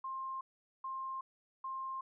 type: tone bursts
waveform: sine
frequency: 1059 Hz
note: C6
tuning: 21 cents sharp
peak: -38 dBFS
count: 3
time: 0.04-2.01 s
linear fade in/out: 5 ms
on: 370 ms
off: 430 ms
effects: none